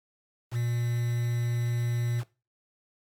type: tone with quantisation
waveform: triangle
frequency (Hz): 119.2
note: A#2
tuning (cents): +39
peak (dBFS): -24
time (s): 0.51-2.24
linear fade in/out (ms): 50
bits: 7
effects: noise-tail reverb RT60 0.3 s tail -20 dB re dry + AAC 64 kbps